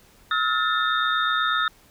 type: tone cluster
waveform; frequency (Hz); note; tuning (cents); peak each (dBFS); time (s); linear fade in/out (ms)
sine; 1288 / 1416 / 1773 / 3665; E6 / F6 / A6 / A#7; -41 / +23 / +13 / -30; -23 / -26 / -28 / -27; 0.31-1.68; 2
effects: pink hiss -55 dBFS RMS until 1.9 s

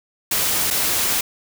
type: noise with dropouts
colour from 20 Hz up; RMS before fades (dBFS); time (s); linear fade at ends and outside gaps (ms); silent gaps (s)
white; -20; 0.31-1.21; 5; 0.704-0.708
effects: none

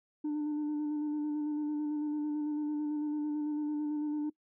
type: tone with vibrato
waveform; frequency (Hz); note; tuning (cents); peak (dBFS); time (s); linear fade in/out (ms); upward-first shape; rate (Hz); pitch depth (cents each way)
sine; 298.8; D4; +30; -28; 0.24-4.3; 10; square; 9; 17
effects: noise-tail reverb RT60 0.1 s tail -23 dB re dry + tanh soft clip ceiling -30 dBFS

